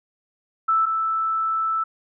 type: tone pair in turn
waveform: sine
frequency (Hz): 1318.5 / 1318.5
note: E6 / E6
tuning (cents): 0 / 0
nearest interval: unison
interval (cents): 0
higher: neither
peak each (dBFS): -16 / -20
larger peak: first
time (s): 0.68-0.86 / 0.86-1.84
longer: second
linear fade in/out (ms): 10
effects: none